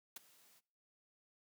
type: noise with ADSR envelope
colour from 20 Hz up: white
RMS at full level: -45 dBFS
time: 0.16-0.61 s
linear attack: 5 ms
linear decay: 16 ms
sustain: -22 dB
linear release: 31 ms
effects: noise-tail reverb RT60 0.6 s tail -24 dB re dry + high-pass 150 Hz 12 dB/octave